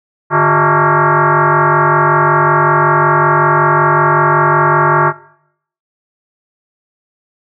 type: tone with frequency modulation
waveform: sine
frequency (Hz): 103.83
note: G#2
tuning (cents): 0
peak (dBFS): -7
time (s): 0.3-5.13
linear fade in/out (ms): 50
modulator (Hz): 253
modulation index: 5.6
effects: noise-tail reverb RT60 0.7 s tail -20 dB re dry

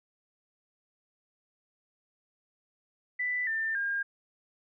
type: tone with pitch steps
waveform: sine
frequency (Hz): 1986 / 1789.9 / 1613.1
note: B6 / A6 / G6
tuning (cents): +9 / +29 / +49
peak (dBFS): -28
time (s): 3.19-4.03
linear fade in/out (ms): 10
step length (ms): 280
effects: none

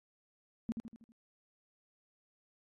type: tone with echo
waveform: sine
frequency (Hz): 227.8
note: A#3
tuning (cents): -40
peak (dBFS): -31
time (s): 0.69-0.72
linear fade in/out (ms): 0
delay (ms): 80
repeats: 5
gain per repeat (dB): -6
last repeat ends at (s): 1.12
effects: AAC 32 kbps

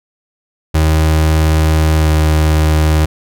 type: tone with pitch glide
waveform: 35% pulse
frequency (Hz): 78.5 to 77.73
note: D#2 to D#2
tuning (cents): +16 to -1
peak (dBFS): -7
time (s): 0.74-3.06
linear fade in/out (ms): 10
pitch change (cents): -17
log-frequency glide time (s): 1.96-2.06
effects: none

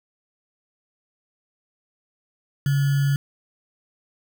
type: tone with sample-and-hold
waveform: sine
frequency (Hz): 140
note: C#3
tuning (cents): +18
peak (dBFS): -17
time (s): 2.66-3.16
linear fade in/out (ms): 2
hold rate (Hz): 1575
effects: none

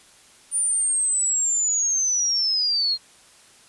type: linear sweep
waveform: sine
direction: down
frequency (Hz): 9397 to 4186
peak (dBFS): -19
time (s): 0.51-2.98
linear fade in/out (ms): 50
effects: white hiss -52 dBFS RMS until 3.68 s + resampled to 24000 Hz

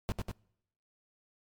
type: noise with echo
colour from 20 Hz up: brown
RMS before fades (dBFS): -31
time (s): 0.09-0.12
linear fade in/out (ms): 0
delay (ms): 97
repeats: 2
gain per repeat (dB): -3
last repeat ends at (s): 0.314
effects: noise-tail reverb RT60 0.8 s tail -26 dB re dry + MP3 96 kbps

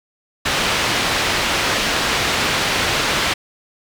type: low-pass noise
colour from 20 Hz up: white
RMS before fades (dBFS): -19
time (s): 0.45-3.34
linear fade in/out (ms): 10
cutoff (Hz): 3500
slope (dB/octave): 12
effects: none

